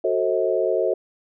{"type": "chord", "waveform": "sine", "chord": "F# diminished seventh", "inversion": "none", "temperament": "just", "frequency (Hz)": [370, 444, 532.8, 639.4], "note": ["F#4", "A4", "C5", "Eb5"], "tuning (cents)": [0, 16, 31, 47], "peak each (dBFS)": -24, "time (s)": [0.04, 0.94], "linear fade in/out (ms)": 5, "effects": []}